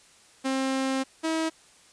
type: tone pair in turn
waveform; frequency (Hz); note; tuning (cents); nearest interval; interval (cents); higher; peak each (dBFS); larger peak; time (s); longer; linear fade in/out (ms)
sawtooth; 265.8 / 321.6; C4 / E4; +27 / -43; minor third; 330; second; -21; neither; 0.44-1.04 / 1.23-1.5; first; 20
effects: white hiss -56 dBFS RMS until 1.92 s + resampled to 22050 Hz